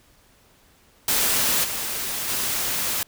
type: noise with level steps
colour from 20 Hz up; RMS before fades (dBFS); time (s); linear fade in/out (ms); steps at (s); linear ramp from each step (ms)
white; -21 / -28 / -25; 1.08-3.03; 2; 1.63 / 2.28; 20
effects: pink hiss -57 dBFS RMS until 3.07 s